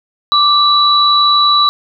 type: tone pair together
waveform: sine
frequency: 1174.7 / 3936 Hz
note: D6 / B7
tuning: 0 / -7 cents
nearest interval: octave + major sixth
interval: 2093 cents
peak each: -10 dBFS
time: 0.32-1.69 s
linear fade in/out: 0 ms
effects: none